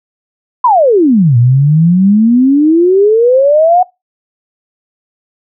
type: exponential two-way sweep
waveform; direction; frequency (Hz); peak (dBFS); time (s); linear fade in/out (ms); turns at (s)
sine; down then up; 1047 to 116.4 to 742; -4; 0.64-3.83; 5; 1.37
effects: noise-tail reverb RT60 0.2 s tail -22 dB re dry